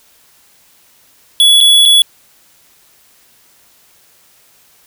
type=tone with dropouts; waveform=square; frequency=3392 Hz; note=G#7; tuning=36 cents sharp; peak=-5 dBFS; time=1.4-2.02 s; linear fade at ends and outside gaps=1 ms; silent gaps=1.605-1.61 / 1.854-1.858 s; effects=white hiss -49 dBFS RMS until 4.86 s